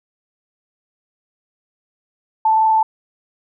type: tone with frequency modulation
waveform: sine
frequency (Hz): 880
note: A5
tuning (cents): 0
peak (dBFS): -11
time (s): 2.45-2.83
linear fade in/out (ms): 5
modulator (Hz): 23.8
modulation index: 0.37
effects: none